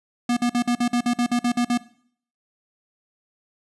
square tone bursts, 241.3 Hz, B3, 40 cents flat, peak -19 dBFS, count 12, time 0.29-1.776 s, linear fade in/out 5 ms, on 78 ms, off 50 ms, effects noise-tail reverb RT60 0.6 s tail -19 dB re dry + resampled to 24000 Hz

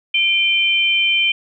sine tone pair together, 2388 / 3091 Hz, D7 / G7, +28 / -25 cents, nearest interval major third, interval 447 cents, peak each -16 dBFS, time 0.14-1.32 s, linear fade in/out 5 ms, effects none

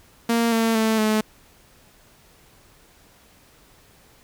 sawtooth tone with pitch steps, 232.1 / 226.5 / 221.1 / 215.8 Hz, A#3 / A#3 / A3 / A3, -7 / -50 / +9 / -33 cents, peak -14 dBFS, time 0.29-1.21 s, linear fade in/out 5 ms, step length 230 ms, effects pink hiss -54 dBFS RMS until 4.23 s

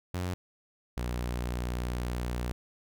sawtooth tone pair in turn, 90.2 / 60.64 Hz, F#2 / B1, -44 / -31 cents, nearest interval perfect fifth, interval 687 cents, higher first, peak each -27 dBFS, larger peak neither, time 0.14-0.34 / 0.97-2.52 s, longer second, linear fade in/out 0 ms, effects none

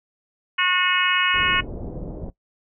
harmonic tone, 363.6 Hz, F#4, 30 cents flat, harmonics 3 / 4 / 5 / 6 / 7 / 8, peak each -25 / -25 / -25 / -25 / -25 / -25 dBFS, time 0.58-1.61 s, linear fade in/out 10 ms
pink low-pass noise, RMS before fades -32 dBFS, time 1.34-2.3 s, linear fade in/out 5 ms, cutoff 580 Hz, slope 24 dB/octave
effects noise-tail reverb RT60 0.1 s tail -18 dB re dry

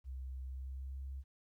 sine tone with pitch glide, 65.1 to 67.24 Hz, C2 to C2, -8 to +48 cents, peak -40 dBFS, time 0.04-1.24 s, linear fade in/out 50 ms, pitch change +56 cents, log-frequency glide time 0.43-1.03 s, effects tanh soft clip ceiling -36 dBFS + 13-bit

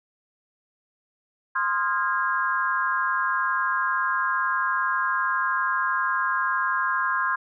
sine chord, F minor seventh, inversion second, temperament equal with one note detuned, 1046.5 / 1244.5 / 1396.9 / 1634.6 Hz, C6 / Eb6 / F6 / Ab6, 0 / 0 / 0 / -28 cents, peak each -25 / -31 / -29 / -26 dBFS, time 1.55-7.36 s, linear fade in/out 10 ms, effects none

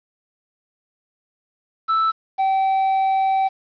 triangle tone pair in turn, 1318.5 / 770.5 Hz, E6 / G5, 0 / -30 cents, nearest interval major sixth, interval 930 cents, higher first, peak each -14 dBFS, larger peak neither, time 1.88-2.12 / 2.38-3.49 s, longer second, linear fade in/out 20 ms, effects resampled to 11025 Hz + 8-bit

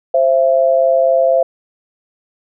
sine tone pair together, 526 / 670 Hz, C5 / E5, +9 / +28 cents, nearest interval major third, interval 419 cents, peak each -12 dBFS, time 0.14-1.43 s, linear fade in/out 5 ms, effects none

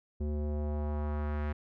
square tone with low-pass filter sweep, 74.4 Hz, D2, 23 cents sharp, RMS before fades -33 dBFS, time 0.2-1.53 s, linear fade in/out 10 ms, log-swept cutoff 370 to 1900 Hz, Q 1.4, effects none

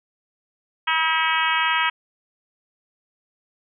harmonic tone, 321.3 Hz, E4, 44 cents flat, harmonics 3 / 4 / 5 / 6 / 7 / 8 / 9 / 10, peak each -24 / -25 / -26 / -27 / -27 / -28 / -29 / -29 dBFS, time 0.87-1.9 s, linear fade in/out 10 ms, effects none

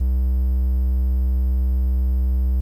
triangle tone, 63.7 Hz, C2, 46 cents flat, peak -14 dBFS, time 0-2.61 s, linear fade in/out 10 ms, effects 9-bit

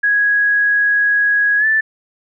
sine tone with pitch glide, 1661.2 to 1759 Hz, G#6 to A6, 0 to -1 cents, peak -11 dBFS, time 0.03-1.81 s, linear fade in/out 10 ms, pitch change +99 cents, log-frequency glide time 1.58-1.66 s, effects none

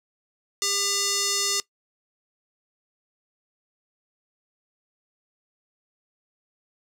square tone with band-pass filter, 400.5 Hz, G4, 37 cents sharp, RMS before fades -25 dBFS, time 0.62-1.6 s, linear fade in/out 0 ms, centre 6000 Hz, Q 2.3, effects noise-tail reverb RT60 0.1 s tail -18 dB re dry

